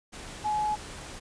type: tone in noise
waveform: sine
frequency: 847 Hz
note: G#5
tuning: 34 cents sharp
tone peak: -25 dBFS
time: 0.44-0.76 s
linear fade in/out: 20 ms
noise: pink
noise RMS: -42 dBFS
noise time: 0.12-1.2 s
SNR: +14 dB
effects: resampled to 22050 Hz